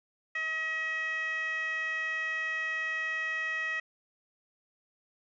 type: tone with band-pass filter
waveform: 15% pulse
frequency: 637 Hz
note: D#5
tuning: 41 cents sharp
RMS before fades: -33 dBFS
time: 0.35-3.8 s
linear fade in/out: 5 ms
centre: 2100 Hz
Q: 6.5
effects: resampled to 16000 Hz